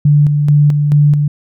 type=tone with tremolo; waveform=sine; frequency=146.83 Hz; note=D3; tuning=in tune; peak=-5 dBFS; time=0.05-1.28 s; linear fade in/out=5 ms; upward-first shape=square; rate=2.3 Hz; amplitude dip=40%; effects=none